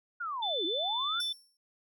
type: linear two-way sweep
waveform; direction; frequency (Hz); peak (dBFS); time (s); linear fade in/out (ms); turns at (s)
sine; down then up; 1463 to 307.3 to 1463; -33; 0.2-1.21; 10; 0.65
type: tone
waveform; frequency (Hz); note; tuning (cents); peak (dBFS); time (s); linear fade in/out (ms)
sine; 3520; A7; 0; -31; 0.42-1.33; 10
type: tone with exponential decay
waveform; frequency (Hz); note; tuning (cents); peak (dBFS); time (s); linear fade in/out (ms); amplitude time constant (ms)
sawtooth; 5440; F8; -46; -33; 1.2-1.57; 2; 79
effects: none